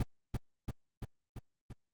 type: noise with echo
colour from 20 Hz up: brown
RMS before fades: -29 dBFS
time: 0-0.03 s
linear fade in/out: 5 ms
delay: 340 ms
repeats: 5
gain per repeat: -3 dB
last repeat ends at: 1.73 s
effects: Opus 24 kbps